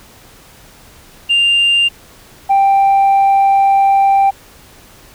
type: tone pair in turn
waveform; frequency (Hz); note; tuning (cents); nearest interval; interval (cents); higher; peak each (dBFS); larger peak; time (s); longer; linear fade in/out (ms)
sine; 2794 / 786.5; F7 / G5; 0 / +6; octave + minor seventh; 2194; first; -7 / -5; second; 1.29-1.89 / 2.49-4.31; second; 20
effects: tanh soft clip ceiling -6 dBFS + pink hiss -42 dBFS RMS until 5.14 s